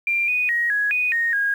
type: tone with pitch steps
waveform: sine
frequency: 2379 / 2480 / 1888 / 1669 / 2482 / 1858 / 1635 Hz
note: D7 / D#7 / A#6 / G#6 / D#7 / A#6 / G#6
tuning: +22 / -6 / +22 / +8 / -5 / -6 / -28 cents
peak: -18 dBFS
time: 0.07-1.54 s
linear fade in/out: 2 ms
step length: 210 ms
effects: 8-bit